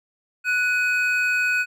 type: tone pair together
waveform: triangle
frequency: 1477.6 / 2519 Hz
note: F#6 / D#7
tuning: -3 / +21 cents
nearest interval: major sixth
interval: 924 cents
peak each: -19 / -21 dBFS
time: 0.44-1.66 s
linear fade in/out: 50 ms
effects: none